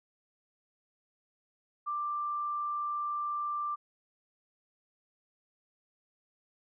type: tone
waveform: sine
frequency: 1181 Hz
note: D6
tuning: 9 cents sharp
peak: -31 dBFS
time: 1.86-3.76 s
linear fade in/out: 20 ms
effects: none